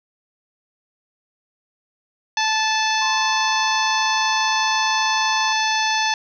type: harmonic tone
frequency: 874 Hz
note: A5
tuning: 12 cents flat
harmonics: 1 / 2 / 3 / 4 / 5 / 6 / 7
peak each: -21 / -24 / -26 / -27 / -28 / -29 / -29 dBFS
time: 2.37-6.14 s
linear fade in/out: 2 ms
type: tone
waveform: sine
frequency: 1049 Hz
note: C6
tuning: 4 cents sharp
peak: -26 dBFS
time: 3.01-5.53 s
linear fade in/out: 10 ms
effects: none